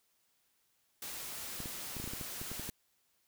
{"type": "noise", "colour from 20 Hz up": "white", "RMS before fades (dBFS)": -43, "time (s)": [1.02, 2.7], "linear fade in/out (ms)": 2}
{"type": "clicks", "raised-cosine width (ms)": 3, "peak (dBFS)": -30, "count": 12, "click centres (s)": [1.603, 1.658, 1.967, 2, 2.041, 2.076, 2.135, 2.212, 2.415, 2.516, 2.596, 2.691]}
{"effects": ["white hiss -75 dBFS RMS until 3.27 s"]}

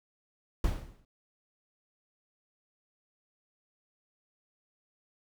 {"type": "noise with exponential decay", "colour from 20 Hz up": "brown", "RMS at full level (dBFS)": -26, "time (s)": [0.64, 1.05], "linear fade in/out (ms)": 2, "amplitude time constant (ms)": 89, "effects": []}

